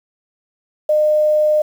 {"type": "tone", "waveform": "sine", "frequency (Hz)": 608, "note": "D#5", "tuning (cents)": -40, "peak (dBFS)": -11, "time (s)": [0.89, 1.62], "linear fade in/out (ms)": 5, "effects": ["7-bit"]}